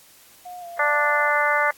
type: tone with pitch glide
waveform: sine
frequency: 718 to 688.4 Hz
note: F5 to F5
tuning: +48 to -25 cents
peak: -34 dBFS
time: 0.45-1.3 s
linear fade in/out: 10 ms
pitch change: -73 cents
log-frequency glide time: 0.6-0.66 s
type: harmonic tone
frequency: 293.7 Hz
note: D4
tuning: in tune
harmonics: 2 / 3 / 4 / 5 / 6 / 7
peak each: -25 / -25 / -24 / -24 / -25 / -25 dBFS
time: 0.79-1.71 s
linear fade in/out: 5 ms
effects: white hiss -51 dBFS RMS until 1.77 s + AAC 64 kbps